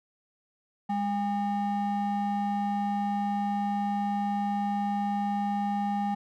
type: ring-modulated tone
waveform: triangle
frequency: 507 Hz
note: B4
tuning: 45 cents sharp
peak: -21 dBFS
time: 0.89-6.15 s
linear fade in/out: 10 ms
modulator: 303 Hz
effects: none